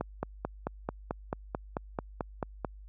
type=click train; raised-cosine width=1 ms; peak=-17 dBFS; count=13; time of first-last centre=0.01-2.647 s; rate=4.55 Hz; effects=added 50 Hz sine -37 dBFS peak until 2.88 s + high-pass 80 Hz 12 dB/octave